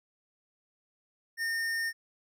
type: tone with hard clipping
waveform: sine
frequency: 1824 Hz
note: A#6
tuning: 38 cents flat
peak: -31 dBFS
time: 1.37-1.93 s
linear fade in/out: 50 ms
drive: 14 dB
effects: none